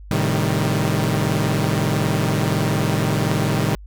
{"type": "chord", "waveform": "sawtooth", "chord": "A half-diminished seventh", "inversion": "none", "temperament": "equal with one note detuned", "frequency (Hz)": [110, 134.03, 155.56, 196], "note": ["A2", "C3", "Eb3", "G3"], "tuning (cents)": [0, 42, 0, 0], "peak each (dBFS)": [-19, -20, -18, -21], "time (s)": [0.11, 3.75], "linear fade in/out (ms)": 0, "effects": ["added 50 Hz sine -36 dBFS peak until 3.86 s"]}